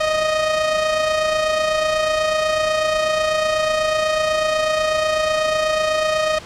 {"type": "tone with amplitude modulation", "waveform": "sawtooth", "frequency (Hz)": 622.3, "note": "D#5", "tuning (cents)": 0, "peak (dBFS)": -11, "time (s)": [0, 6.39], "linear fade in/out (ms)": 10, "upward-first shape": "sine", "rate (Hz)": 28.1, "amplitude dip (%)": 40, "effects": ["pink hiss -37 dBFS RMS until 6.45 s", "low-pass 6000 Hz 12 dB/octave"]}